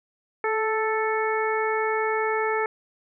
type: harmonic tone with a mistuned harmonic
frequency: 440 Hz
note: A4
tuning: in tune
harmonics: 1 / 2 / 3 / 4 / 5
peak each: -25 / -28 / -30 / -31 / -32 dBFS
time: 0.44-2.66 s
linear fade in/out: 2 ms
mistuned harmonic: 1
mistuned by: -20 cents
effects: none